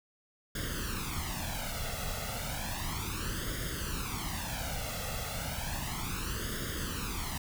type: noise with flanger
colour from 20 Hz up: pink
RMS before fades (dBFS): -36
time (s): 0.55-7.38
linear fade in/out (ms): 5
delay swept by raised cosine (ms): 0.59 to 1.51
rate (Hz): 0.33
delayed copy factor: +0.8
effects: none